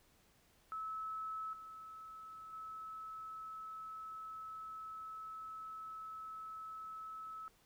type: tone with level steps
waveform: sine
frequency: 1300 Hz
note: E6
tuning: 24 cents flat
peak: -40 / -49 / -45 dBFS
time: 0.72-7.48 s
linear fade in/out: 0 ms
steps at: 1.53 / 2.53 s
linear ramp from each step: 2 ms
effects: pink hiss -70 dBFS RMS until 7.65 s